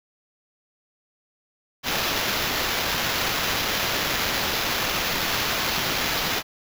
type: noise with sample-and-hold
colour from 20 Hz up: white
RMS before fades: -25 dBFS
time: 1.83-6.43 s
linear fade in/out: 50 ms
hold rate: 8820 Hz
effects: none